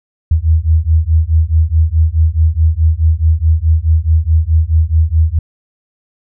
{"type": "beating tone pair", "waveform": "sine", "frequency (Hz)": [77.78, 82.48], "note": ["D#2", "E2"], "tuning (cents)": [0, 2], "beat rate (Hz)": 4.7, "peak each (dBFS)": -11, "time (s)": [0.31, 5.39], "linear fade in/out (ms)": 5, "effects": []}